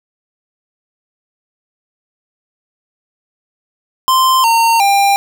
square tone with pitch steps, 1042 / 916 / 797 Hz, C6 / A#5 / G5, -7 / -31 / +28 cents, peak -9 dBFS, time 4.08-5.16 s, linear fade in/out 0 ms, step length 360 ms, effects none

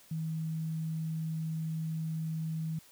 sine tone, 160 Hz, D#3, 49 cents sharp, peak -32 dBFS, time 0.11-2.79 s, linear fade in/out 5 ms, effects white hiss -59 dBFS RMS until 2.91 s

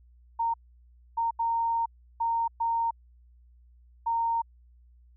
sine tone bursts at uneven times, 922 Hz, A#5, 19 cents flat, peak -24 dBFS, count 6, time 0.39-0.54 / 1.17-1.31 / 1.39-1.86 / 2.2-2.48 / 2.6-2.91 / 4.06-4.42 s, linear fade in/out 10 ms, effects added 60 Hz sine -54 dBFS peak until 5.16 s

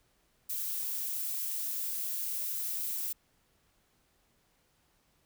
violet noise, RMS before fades -35 dBFS, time 0.49-3.13 s, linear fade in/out 10 ms, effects pink hiss -71 dBFS RMS until 5.25 s

